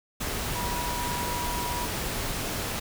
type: tone in noise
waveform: sine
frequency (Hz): 969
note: B5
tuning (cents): -33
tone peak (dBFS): -32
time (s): 0.55-1.86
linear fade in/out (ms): 10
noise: pink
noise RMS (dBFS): -31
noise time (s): 0.2-2.8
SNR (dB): -4
effects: none